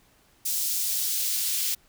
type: noise with high-pass filter sweep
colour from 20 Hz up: white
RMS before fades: -27 dBFS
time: 0.45-1.75 s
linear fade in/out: 10 ms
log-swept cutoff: 5400 to 3200 Hz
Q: 0.86
effects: pink hiss -61 dBFS RMS until 1.88 s